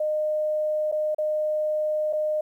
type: tone with dropouts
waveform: sine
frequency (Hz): 612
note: D#5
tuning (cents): -29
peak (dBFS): -22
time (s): 0-2.41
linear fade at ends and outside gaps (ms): 5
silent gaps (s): 0.916-0.923 / 1.147-1.183 / 2.128-2.132
effects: 10-bit